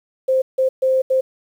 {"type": "tone bursts at uneven times", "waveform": "sine", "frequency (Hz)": 523.3, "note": "C5", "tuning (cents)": 0, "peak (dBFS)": -13, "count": 4, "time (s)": [[0.28, 0.42], [0.58, 0.69], [0.82, 1.02], [1.1, 1.21]], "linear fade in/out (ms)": 10, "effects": ["8-bit"]}